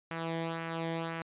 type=tone with flanger; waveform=sawtooth; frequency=164.81 Hz; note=E3; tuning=in tune; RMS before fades=-36 dBFS; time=0.11-1.22 s; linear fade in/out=0 ms; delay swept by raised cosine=0.25 to 0.76 ms; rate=1.9 Hz; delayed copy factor=-0.65; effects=resampled to 8000 Hz